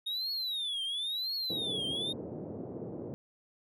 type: tone with vibrato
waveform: triangle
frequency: 3703 Hz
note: A#7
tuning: 12 cents flat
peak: -31 dBFS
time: 0.06-2.13 s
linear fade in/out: 10 ms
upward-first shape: triangle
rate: 0.97 Hz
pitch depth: 290 cents each way
type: band-pass noise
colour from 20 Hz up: white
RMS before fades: -41 dBFS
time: 1.5-3.14 s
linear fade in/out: 0 ms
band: 100 to 490 Hz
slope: 24 dB/octave
effects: none